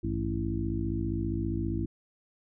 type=harmonic tone with a mistuned harmonic; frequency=55 Hz; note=A1; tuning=in tune; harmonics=1 / 2 / 3 / 4 / 5 / 6; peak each=-35 / -33 / -38 / -37 / -37 / -34 dBFS; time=0.03-1.86 s; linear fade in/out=10 ms; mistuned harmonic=2; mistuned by=-150 cents; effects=none